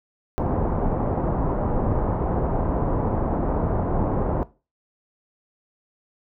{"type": "low-pass noise", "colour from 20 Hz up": "pink", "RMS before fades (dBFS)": -23, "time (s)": [0.38, 4.43], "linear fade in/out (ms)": 0, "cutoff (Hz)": 950, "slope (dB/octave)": 24, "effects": ["noise-tail reverb RT60 0.3 s tail -18 dB re dry"]}